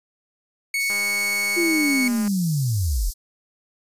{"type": "tone", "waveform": "40% pulse", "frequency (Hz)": 2217, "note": "C#7", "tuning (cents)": 0, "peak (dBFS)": -20, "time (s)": [0.74, 2.08], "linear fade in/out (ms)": 2}
{"type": "high-pass noise", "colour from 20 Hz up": "pink", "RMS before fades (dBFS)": -35, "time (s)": [0.79, 3.14], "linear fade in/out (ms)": 20, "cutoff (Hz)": 4700, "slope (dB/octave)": 48}
{"type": "click train", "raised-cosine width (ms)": 0.5, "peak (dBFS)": -22, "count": 282, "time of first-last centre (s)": [0.9, 2.277], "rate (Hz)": 204}
{"type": "linear sweep", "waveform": "sine", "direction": "down", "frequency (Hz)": [352.7, 33.21], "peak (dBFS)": -19, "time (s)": [1.56, 3.11], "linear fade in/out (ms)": 20}
{"effects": ["resampled to 32000 Hz"]}